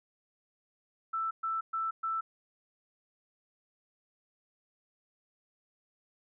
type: tone bursts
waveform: sine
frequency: 1325 Hz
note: E6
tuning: 9 cents sharp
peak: -30 dBFS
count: 4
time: 1.13-2.21 s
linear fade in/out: 10 ms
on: 180 ms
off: 120 ms
effects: none